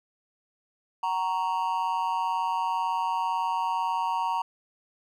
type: tone with amplitude modulation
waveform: triangle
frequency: 932.3 Hz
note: A#5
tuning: in tune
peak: -19 dBFS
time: 1.03-4.42 s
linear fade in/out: 5 ms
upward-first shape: sine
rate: 178 Hz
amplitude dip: 90%
effects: none